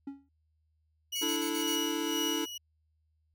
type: tone with exponential decay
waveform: triangle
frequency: 277.2 Hz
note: C#4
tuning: in tune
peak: -32 dBFS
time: 0.07-0.29 s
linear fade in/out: 5 ms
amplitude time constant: 46 ms
type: tone with tremolo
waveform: 30% pulse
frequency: 2917 Hz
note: F#7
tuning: 25 cents flat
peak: -28 dBFS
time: 1.12-2.58 s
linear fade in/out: 10 ms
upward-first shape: sine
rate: 2 Hz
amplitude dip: 65%
type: tone bursts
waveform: 5% pulse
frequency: 2229 Hz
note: C#7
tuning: 9 cents sharp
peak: -29 dBFS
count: 5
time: 1.15-1.761 s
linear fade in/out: 10 ms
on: 91 ms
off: 39 ms
type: chord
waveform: square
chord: D suspended second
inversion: none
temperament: equal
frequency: 293.7 / 329.6 / 440 Hz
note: D4 / E4 / A4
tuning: 0 / 0 / 0 cents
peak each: -36 / -35 / -39 dBFS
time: 1.21-2.46 s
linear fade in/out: 20 ms
effects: added 78 Hz sine -70 dBFS peak until 3.34 s